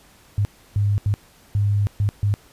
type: tone bursts at uneven times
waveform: sine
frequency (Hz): 102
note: G#2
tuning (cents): -31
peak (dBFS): -16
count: 6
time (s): 0.38-0.45 / 0.76-0.98 / 1.06-1.14 / 1.55-1.87 / 2-2.09 / 2.23-2.34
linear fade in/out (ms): 0
effects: pink hiss -52 dBFS RMS until 2.52 s + resampled to 32000 Hz